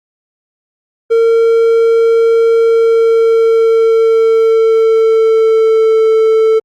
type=tone with pitch glide; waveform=triangle; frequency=457.2 to 442.6 Hz; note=A#4 to A4; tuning=-34 to +10 cents; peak=-4 dBFS; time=1.1-6.6 s; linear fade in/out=20 ms; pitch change=-56 cents; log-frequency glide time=2.58-6.07 s; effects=Opus 48 kbps